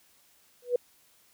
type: tone with exponential growth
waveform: sine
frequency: 489.5 Hz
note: B4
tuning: 15 cents flat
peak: -18 dBFS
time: 0.62-0.76 s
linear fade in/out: 5 ms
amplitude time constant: 29 ms
effects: white hiss -63 dBFS RMS until 1.33 s